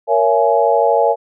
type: chord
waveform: sine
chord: A# half-diminished seventh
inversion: none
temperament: just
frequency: 466.2 / 559.4 / 671.3 / 839.1 Hz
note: A#4 / C#5 / E5 / G#5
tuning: 0 / +16 / +31 / +18 cents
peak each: -16 dBFS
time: 0.07-1.16 s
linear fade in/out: 50 ms
effects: none